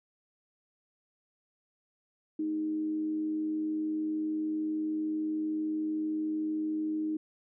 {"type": "tone with frequency modulation", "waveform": "sine", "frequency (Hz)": 311.1, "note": "D#4", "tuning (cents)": 0, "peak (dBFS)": -29, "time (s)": [2.39, 7.17], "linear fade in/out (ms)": 5, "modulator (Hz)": 93.3, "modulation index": 0.22, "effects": []}